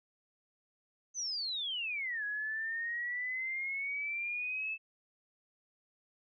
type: exponential two-way sweep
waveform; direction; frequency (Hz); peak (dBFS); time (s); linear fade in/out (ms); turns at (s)
sine; down then up; 6272 to 1663 to 2633; -34; 1.14-4.78; 50; 2.24
effects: none